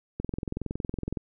click train, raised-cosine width 3 ms, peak -18 dBFS, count 22, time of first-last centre 0.2-1.172 s, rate 21.6 Hz, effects none

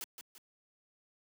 white noise with echo, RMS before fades -41 dBFS, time 0.01-0.04 s, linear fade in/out 0 ms, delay 170 ms, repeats 2, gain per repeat -7 dB, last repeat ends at 0.38 s, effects high-pass 200 Hz 12 dB/octave

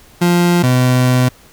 30% pulse tone pair in turn, 174.61 / 126.35 Hz, F3 / B2, 0 / +40 cents, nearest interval tritone, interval 560 cents, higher first, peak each -7 dBFS, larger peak neither, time 0.21-0.63 / 0.63-1.29 s, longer second, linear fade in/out 10 ms, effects pink hiss -45 dBFS RMS until 1.52 s

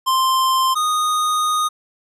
square tone pair in turn, 1046.5 / 1238.1 Hz, C6 / D#6, 0 / -9 cents, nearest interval minor third, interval 291 cents, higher second, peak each -15 / -17 dBFS, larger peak first, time 0.06-0.75 / 0.75-1.69 s, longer second, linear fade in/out 20 ms, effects resampled to 32000 Hz

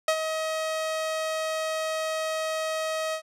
sawtooth tone with ADSR envelope, 634 Hz, D#5, 32 cents sharp, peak -15 dBFS, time 0.08-3.22 s, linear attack 3 ms, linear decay 69 ms, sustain -8 dB, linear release 83 ms, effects low-pass 10000 Hz 12 dB/octave

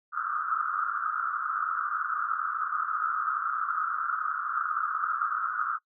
white band-pass noise, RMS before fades -30 dBFS, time 0.12-5.79 s, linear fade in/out 50 ms, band 1200 to 1400 Hz, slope 96 dB/octave, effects noise-tail reverb RT60 0.1 s tail -22 dB re dry

